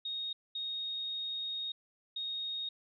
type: tone bursts at uneven times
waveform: sine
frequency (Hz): 3729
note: A#7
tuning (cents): 0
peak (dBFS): -35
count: 3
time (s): 0.05-0.33 / 0.55-1.72 / 2.16-2.69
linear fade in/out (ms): 5
effects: none